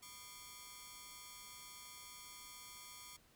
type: ring-modulated tone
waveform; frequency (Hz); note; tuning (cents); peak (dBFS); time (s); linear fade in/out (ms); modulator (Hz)
5% pulse; 1108.7; C#6; 0; -37; 0.02-3.17; 10; 117
effects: pink hiss -69 dBFS RMS until 3.35 s